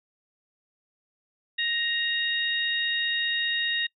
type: harmonic tone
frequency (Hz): 935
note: A#5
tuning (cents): +5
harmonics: 2 / 3 / 4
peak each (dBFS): -28 / -31 / -28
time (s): 1.58-3.87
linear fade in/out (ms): 10
effects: noise-tail reverb RT60 0.1 s tail -25 dB re dry